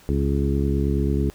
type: harmonic tone with a mistuned harmonic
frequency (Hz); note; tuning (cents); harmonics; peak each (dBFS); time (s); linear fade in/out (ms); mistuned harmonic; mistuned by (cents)
69.3; C#2; 0; 1 / 2 / 3 / 4 / 5 / 6; -22 / -25 / -27 / -28 / -29 / -30; 0.09-1.3; 0; 6; +16
effects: pink hiss -51 dBFS RMS until 1.34 s